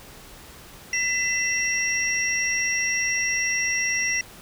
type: tone cluster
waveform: sine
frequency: 2002 / 2693 / 5640 Hz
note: B6 / E7 / F8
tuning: +23 / +36 / +16 cents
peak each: -24 / -29 / -26 dBFS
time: 0.93-4.21 s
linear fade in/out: 2 ms
effects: pink hiss -45 dBFS RMS until 4.41 s